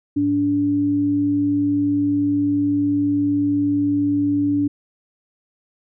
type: tone pair together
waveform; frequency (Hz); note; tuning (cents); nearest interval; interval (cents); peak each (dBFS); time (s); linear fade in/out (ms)
sine; 108.1 / 288.6; A2 / D4; -30 / -30; octave + perfect fourth; 1700; -28 / -16; 0.16-4.68; 10
effects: none